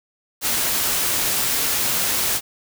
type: noise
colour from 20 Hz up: white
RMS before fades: -21 dBFS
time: 0.41-2.41 s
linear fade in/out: 50 ms
effects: none